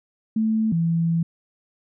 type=tone pair in turn; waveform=sine; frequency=220 / 166.39 Hz; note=A3 / E3; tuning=0 / +16 cents; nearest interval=perfect fourth; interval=484 cents; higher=first; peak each=-18 dBFS; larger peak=neither; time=0.36-0.72 / 0.72-1.23 s; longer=second; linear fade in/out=5 ms; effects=none